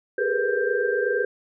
sine tone cluster, 397.7 / 425.8 / 476.5 / 498.9 / 1579 Hz, G4 / G#4 / A#4 / B4 / G6, +25 / +43 / +38 / +17 / +12 cents, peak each -27 dBFS, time 0.18-1.25 s, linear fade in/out 5 ms, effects none

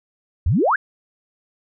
sine exponential sweep, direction up, 67.3 to 1745 Hz, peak -14 dBFS, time 0.46-0.76 s, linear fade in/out 5 ms, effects none

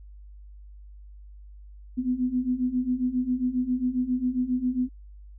sine beating tone pair, 246.9 / 254.3 Hz, B3 / C4, 0 / -49 cents, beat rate 7.4 Hz, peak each -28 / -25 dBFS, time 1.97-4.89 s, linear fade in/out 20 ms, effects added 50 Hz sine -43 dBFS peak until 5.38 s

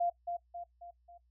sine tone with echo, 695 Hz, F5, 9 cents flat, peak -28 dBFS, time 0-0.1 s, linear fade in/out 10 ms, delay 270 ms, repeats 4, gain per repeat -6 dB, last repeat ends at 1.18 s, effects noise-tail reverb RT60 0.1 s tail -18 dB re dry + added 60 Hz sine -67 dBFS peak until 1.3 s

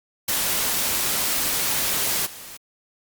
white noise with level steps, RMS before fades -23 / -39 dBFS, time 0.28-2.57 s, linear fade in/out 5 ms, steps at 2.25 s, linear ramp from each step 20 ms, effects Opus 48 kbps

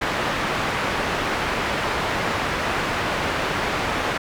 white low-pass noise, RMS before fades -24 dBFS, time 0.01-4.18 s, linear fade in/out 10 ms, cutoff 1800 Hz, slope 12 dB/octave, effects none

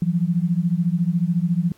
sine beating tone pair, 166.8 / 180.8 Hz, E3 / F#3, +21 / -40 cents, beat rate 14 Hz, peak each -20 / -21 dBFS, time 0.02-1.72 s, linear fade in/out 2 ms, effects pink hiss -57 dBFS RMS until 1.77 s + AAC 64 kbps

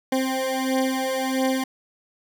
20% pulse beating tone pair, 261.6 / 263.1 Hz, C4 / C4, 0 / +10 cents, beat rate 1.5 Hz, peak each -21 / -19 dBFS, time 0.12-1.64 s, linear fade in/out 5 ms, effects none

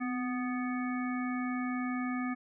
harmonic tone with a mistuned harmonic, 247.1 Hz, B3, 1 cent sharp, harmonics 1 / 3 / 5 / 7 / 9, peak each -32 / -43 / -41 / -44 / -44 dBFS, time 0-2.35 s, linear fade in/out 20 ms, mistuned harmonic 1, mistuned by +41 cents, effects none

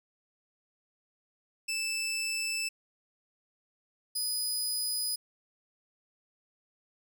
20% pulse tone pair in turn, 2638 / 4980 Hz, E7 / D#8, +1 / +1 cents, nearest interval major seventh, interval 1100 cents, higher second, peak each -26 / -24 dBFS, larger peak second, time 1.68-2.69 / 4.15-5.16 s, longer neither, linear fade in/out 10 ms, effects none

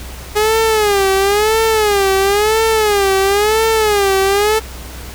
sawtooth tone with vibrato, 415.3 Hz, G#4, in tune, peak -7 dBFS, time 0.35-4.6 s, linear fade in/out 20 ms, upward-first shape sine, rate 0.98 Hz, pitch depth 130 cents each way, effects added 62 Hz sine -30 dBFS peak until 5.14 s + pink hiss -33 dBFS RMS until 5.14 s

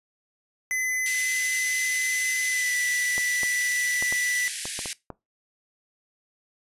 square tone with pitch glide, 2024 to 1973.2 Hz, B6 to B6, +42 to -2 cents, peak -25 dBFS, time 0.71-4.48 s, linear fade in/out 0 ms, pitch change -44 cents, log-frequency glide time 2.47-2.75 s
white band-pass noise, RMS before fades -34 dBFS, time 1.06-4.93 s, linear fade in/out 0 ms, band 1600 to 11000 Hz, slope 96 dB/octave
clicks, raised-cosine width 1 ms, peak -21 dBFS, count 8, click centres 3.18 / 3.433 / 4.025 / 4.125 / 4.655 / 4.791 / 4.858 / 5.103 s
effects noise-tail reverb RT60 0.2 s tail -20 dB re dry + resampled to 32000 Hz

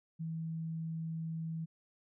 sine tone, 162.3 Hz, E3, 27 cents flat, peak -36 dBFS, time 0.19-1.66 s, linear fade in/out 20 ms, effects none

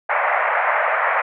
pink band-pass noise, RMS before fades -19 dBFS, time 0.09-1.22 s, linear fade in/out 10 ms, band 580 to 2200 Hz, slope 48 dB/octave, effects none

